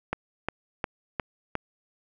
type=click train; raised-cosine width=0.5 ms; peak=-12 dBFS; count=5; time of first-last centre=0.13-1.553 s; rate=2.81 Hz; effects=none